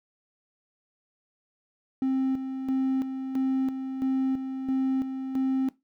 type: tone with tremolo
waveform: triangle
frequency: 264.2 Hz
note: C4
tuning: 17 cents sharp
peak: -20 dBFS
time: 2.02-5.69 s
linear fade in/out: 2 ms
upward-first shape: square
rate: 1.5 Hz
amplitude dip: 60%
effects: noise-tail reverb RT60 0.2 s tail -20 dB re dry + tanh soft clip ceiling -16 dBFS